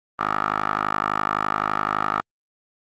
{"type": "tone with band-pass filter", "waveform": "10% pulse", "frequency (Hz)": 51.8, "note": "G#1", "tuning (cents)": -4, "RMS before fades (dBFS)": -24, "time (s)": [0.19, 2.21], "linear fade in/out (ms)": 5, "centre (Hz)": 1200, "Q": 4.3, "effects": ["Opus 32 kbps"]}